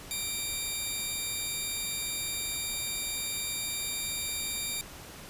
10% pulse tone pair together, 2349 / 3702 Hz, D7 / A#7, 0 / -13 cents, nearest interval minor sixth, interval 787 cents, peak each -26 dBFS, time 0.11-4.81 s, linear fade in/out 0 ms, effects pink hiss -46 dBFS RMS until 5.29 s + resampled to 32000 Hz

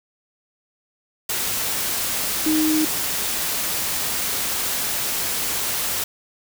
sine tone in noise, 311.1 Hz, D#4, in tune, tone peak -17 dBFS, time 2.46-2.85 s, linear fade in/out 5 ms, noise white, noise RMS -24 dBFS, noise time 1.29-6.04 s, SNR +4 dB, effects none

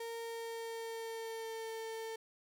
35% pulse tone with pitch glide, 460.9 to 448 Hz, A#4 to A4, -20 to +31 cents, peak -39 dBFS, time 0-2.16 s, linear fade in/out 5 ms, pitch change -49 cents, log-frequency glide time 0.2-1.73 s, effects none

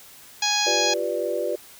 harmonic tone, 830.6 Hz, G#5, in tune, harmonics 1 / 2 / 3 / 4 / 5 / 6 / 7 / 8, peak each -27 / -31 / -28 / -28 / -27 / -28 / -32 / -28 dBFS, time 0.42-0.94 s, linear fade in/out 5 ms
sine chord, G dominant seventh, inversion third, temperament equal, 349.2 / 392 / 493.9 / 587.3 Hz, F4 / G4 / B4 / D5, 0 / 0 / 0 / 0 cents, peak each -30 / -30 / -28 / -27 dBFS, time 0.66-1.56 s, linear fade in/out 10 ms
effects white hiss -47 dBFS RMS until 1.79 s

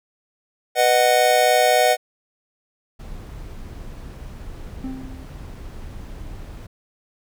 square chord, B major, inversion none, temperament just, 493.9 / 617.4 / 740.8 Hz, B4 / D#5 / F#5, 0 / -14 / +2 cents, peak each -21 / -19 / -18 dBFS, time 0.75-1.97 s, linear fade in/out 50 ms
brown noise, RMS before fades -35 dBFS, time 2.99-6.67 s, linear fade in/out 10 ms
triangle tone with exponential decay, 261.6 Hz, C4, in tune, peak -23 dBFS, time 4.84-5.58 s, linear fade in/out 2 ms, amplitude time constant 160 ms
effects none

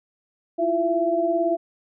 sine tone cluster, 329.4 / 347.4 / 671 Hz, E4 / F4 / E5, -1 / -9 / +31 cents, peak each -26 / -25 / -21 dBFS, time 0.58-1.57 s, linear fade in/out 20 ms, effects none

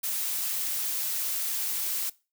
blue noise, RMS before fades -30 dBFS, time 0.03-2.1 s, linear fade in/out 10 ms, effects noise-tail reverb RT60 0.3 s tail -21 dB re dry

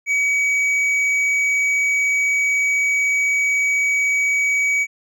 sine tone with hard clipping, 2269 Hz, C#7, 40 cents sharp, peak -17 dBFS, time 0.06-4.87 s, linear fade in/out 50 ms, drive 5 dB, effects none

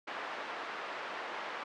white band-pass noise, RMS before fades -41 dBFS, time 0.07-1.64 s, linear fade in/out 10 ms, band 460 to 1600 Hz, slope 12 dB/octave, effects low-pass 5000 Hz 12 dB/octave

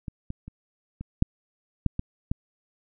clicks, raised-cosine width 5 ms, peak -21 / -20 / -27 / -23 / -6 / -9 / -15 / -13 dBFS, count 8, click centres 0.082 / 0.304 / 0.48 / 1.01 / 1.224 / 1.863 / 1.994 / 2.315 s, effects none

